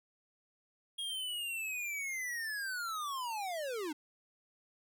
square linear sweep, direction down, 3282 to 285 Hz, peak -37 dBFS, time 0.98-3.93 s, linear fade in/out 10 ms, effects none

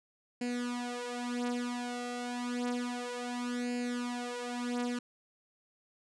sawtooth tone with flanger, 244 Hz, B3, 21 cents flat, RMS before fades -36 dBFS, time 0.41-4.99 s, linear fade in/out 5 ms, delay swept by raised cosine 0.42 to 5.62 ms, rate 0.3 Hz, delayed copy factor +0.85, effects resampled to 22050 Hz

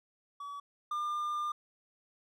triangle tone pair in turn, 1140 / 1201.2 Hz, C#6 / D6, +48 / +39 cents, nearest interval minor second, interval 91 cents, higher second, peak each -38 / -30 dBFS, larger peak second, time 0.4-0.6 / 0.91-1.52 s, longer second, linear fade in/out 5 ms, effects none

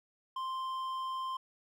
sine tone with hard clipping, 1046.5 Hz, C6, in tune, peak -36 dBFS, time 0.36-1.37 s, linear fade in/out 5 ms, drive 6 dB, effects none

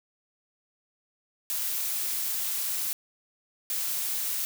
blue noise bursts at uneven times, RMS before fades -30 dBFS, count 2, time 1.5-2.93 / 3.7-4.45 s, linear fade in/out 0 ms, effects none

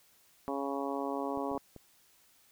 harmonic tone, 138.9 Hz, C#3, 4 cents sharp, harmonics 2 / 3 / 4 / 5 / 6 / 7 / 8, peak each -37 / -39 / -40 / -41 / -42 / -42 / -43 dBFS, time 0.48-1.58 s, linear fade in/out 0 ms
clicks, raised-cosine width 2 ms, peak -34 dBFS, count 4, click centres 1.374 / 1.515 / 1.551 / 1.763 s
effects white hiss -65 dBFS RMS until 2.51 s

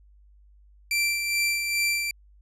sawtooth tone with tremolo, 2349 Hz, D7, in tune, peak -18 dBFS, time 0.91-2.11 s, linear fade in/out 2 ms, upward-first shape sine, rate 2.4 Hz, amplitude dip 45%, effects added 50 Hz sine -52 dBFS peak until 2.41 s + resampled to 32000 Hz

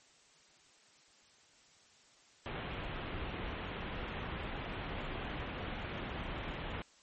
pink low-pass noise, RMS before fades -41 dBFS, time 2.46-6.82 s, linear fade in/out 0 ms, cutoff 3400 Hz, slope 48 dB/octave, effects white hiss -64 dBFS RMS until 7.02 s + MP3 32 kbps

